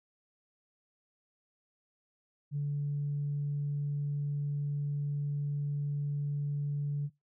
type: tone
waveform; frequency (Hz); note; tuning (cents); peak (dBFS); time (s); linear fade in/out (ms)
sine; 144.4; D3; -29; -29; 2.51-7.1; 50
effects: noise-tail reverb RT60 0.2 s tail -22 dB re dry + tanh soft clip ceiling -26 dBFS